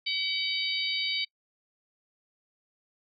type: harmonic tone with a mistuned harmonic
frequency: 759 Hz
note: F#5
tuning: 44 cents sharp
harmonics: 3 / 4 / 5 / 6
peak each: -33 / -33 / -33 / -33 dBFS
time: 0.06-1.25 s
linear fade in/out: 10 ms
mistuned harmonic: 6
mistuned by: +20 cents
effects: noise-tail reverb RT60 0.1 s tail -24 dB re dry